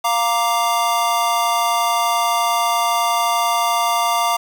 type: chord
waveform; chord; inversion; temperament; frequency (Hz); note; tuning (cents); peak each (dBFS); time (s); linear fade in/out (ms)
square; Bb major; second; equal; 698.5 / 932.3 / 1174.7; F5 / Bb5 / D6; 0 / 0 / 0; -21; 0.04-4.37; 10
effects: 7-bit